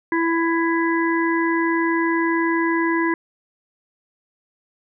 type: harmonic tone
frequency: 332.3 Hz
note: E4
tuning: 14 cents sharp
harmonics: 1 / 3 / 5 / 6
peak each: -19 / -24 / -26 / -27 dBFS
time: 0.12-3.14 s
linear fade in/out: 2 ms
effects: none